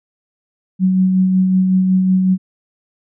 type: tone with tremolo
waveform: sine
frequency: 186.7 Hz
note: F#3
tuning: 16 cents sharp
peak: -9 dBFS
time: 0.79-2.38 s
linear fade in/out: 50 ms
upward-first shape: sine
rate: 5.4 Hz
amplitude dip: 30%
effects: none